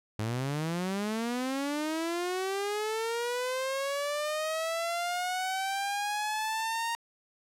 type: linear sweep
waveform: sawtooth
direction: up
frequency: 103.6 to 932.3 Hz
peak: -26 dBFS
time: 0.19-6.95 s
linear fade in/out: 0 ms
effects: low-pass 12000 Hz 12 dB/octave